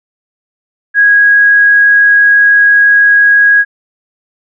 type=tone; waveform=sine; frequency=1651 Hz; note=G#6; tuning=11 cents flat; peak=-3 dBFS; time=0.94-3.65 s; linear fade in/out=50 ms; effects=none